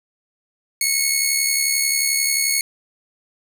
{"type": "tone with amplitude modulation", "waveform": "10% pulse", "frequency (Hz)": 2194, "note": "C#7", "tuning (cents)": -18, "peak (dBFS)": -6, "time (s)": [0.81, 2.61], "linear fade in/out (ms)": 2, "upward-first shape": "sine", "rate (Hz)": 71.3, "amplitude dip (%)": 45, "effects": []}